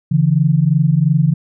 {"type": "tone pair together", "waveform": "sine", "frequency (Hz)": [141.92, 164.81], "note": ["C#3", "E3"], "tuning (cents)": [41, 0], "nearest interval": "minor third", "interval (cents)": 259, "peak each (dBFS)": -13, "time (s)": [0.11, 1.34], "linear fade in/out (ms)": 10, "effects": []}